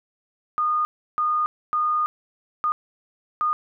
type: tone bursts at uneven times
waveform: sine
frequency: 1225 Hz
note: D#6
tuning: 27 cents flat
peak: -19 dBFS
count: 5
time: 0.58-0.85 / 1.18-1.46 / 1.73-2.06 / 2.64-2.72 / 3.41-3.53 s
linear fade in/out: 0 ms
effects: none